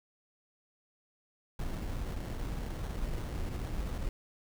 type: noise with sample-and-hold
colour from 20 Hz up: brown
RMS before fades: -36 dBFS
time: 1.59-4.09 s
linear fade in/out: 2 ms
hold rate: 2450 Hz
effects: none